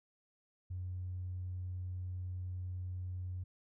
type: tone with tanh clipping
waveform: triangle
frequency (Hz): 91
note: F#2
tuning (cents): -28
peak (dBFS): -38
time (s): 0.7-3.44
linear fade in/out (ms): 10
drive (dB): 4
effects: none